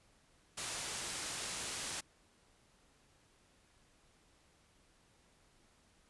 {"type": "low-pass noise", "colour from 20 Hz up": "white", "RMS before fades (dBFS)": -42, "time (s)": [0.57, 2.01], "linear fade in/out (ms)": 10, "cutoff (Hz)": 10000, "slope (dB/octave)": 24, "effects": ["pink hiss -69 dBFS RMS until 6.09 s", "resampled to 24000 Hz"]}